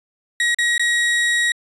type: tone with dropouts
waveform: 35% pulse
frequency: 1900 Hz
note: A#6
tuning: 33 cents sharp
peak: -14 dBFS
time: 0.4-1.52 s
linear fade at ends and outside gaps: 2 ms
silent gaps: 0.546-0.586 / 0.78-0.795 s
effects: resampled to 24000 Hz